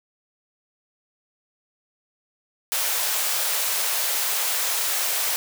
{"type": "high-pass noise", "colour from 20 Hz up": "white", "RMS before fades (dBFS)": -24, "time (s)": [2.72, 5.36], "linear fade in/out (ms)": 0, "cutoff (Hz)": 490, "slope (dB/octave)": 24, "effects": []}